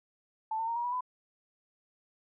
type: tone with pitch steps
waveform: sine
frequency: 880 / 903.2 / 927 / 951.4 / 976.4 / 1002.1 Hz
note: A5 / A5 / A#5 / A#5 / B5 / B5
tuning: 0 / +45 / -10 / +35 / -20 / +25 cents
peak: -30 dBFS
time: 0.51-1.008 s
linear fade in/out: 5 ms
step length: 83 ms
effects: none